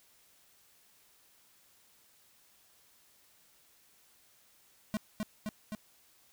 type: tone with echo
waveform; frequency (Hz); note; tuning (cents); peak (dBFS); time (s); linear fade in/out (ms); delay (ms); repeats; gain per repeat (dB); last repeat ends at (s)
square; 213.7; G#3; +50; -31; 4.94-4.97; 0; 260; 3; -2; 5.75
effects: white hiss -65 dBFS RMS until 6.32 s